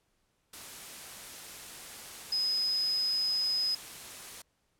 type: tone in noise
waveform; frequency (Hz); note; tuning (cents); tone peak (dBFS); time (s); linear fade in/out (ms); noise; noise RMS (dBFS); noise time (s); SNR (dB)
sine; 5050; D#8; +25; -27; 2.32-3.75; 5; white; -45; 0.53-4.42; +15
effects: pink hiss -75 dBFS RMS until 4.79 s + low-pass 12000 Hz 12 dB/octave